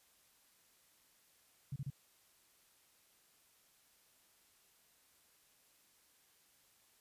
sine tone bursts, 138.1 Hz, C#3, 6 cents flat, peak -38 dBFS, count 3, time 1.72-1.902 s, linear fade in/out 5 ms, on 40 ms, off 31 ms, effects white hiss -70 dBFS RMS until 7 s + resampled to 32000 Hz

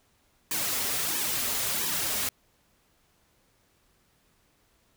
white noise with flanger, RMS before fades -29 dBFS, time 0.51-2.29 s, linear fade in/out 2 ms, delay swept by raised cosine 1.4 to 6.1 ms, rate 1.5 Hz, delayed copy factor -0.8, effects pink hiss -67 dBFS RMS until 4.96 s

